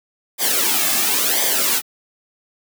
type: noise with flanger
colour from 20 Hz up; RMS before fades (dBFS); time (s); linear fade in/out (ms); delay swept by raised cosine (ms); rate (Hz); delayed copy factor
white; -18; 0.38-1.82; 50; 0.72 to 2.12; 0.95; -0.75
effects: high-pass 200 Hz 12 dB/octave